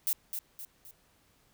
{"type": "noise with echo", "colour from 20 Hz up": "violet", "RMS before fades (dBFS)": -29, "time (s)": [0.07, 0.13], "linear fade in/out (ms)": 0, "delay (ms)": 260, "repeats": 3, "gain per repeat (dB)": -7, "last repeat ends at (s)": 0.91, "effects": ["pink hiss -67 dBFS RMS until 1.53 s"]}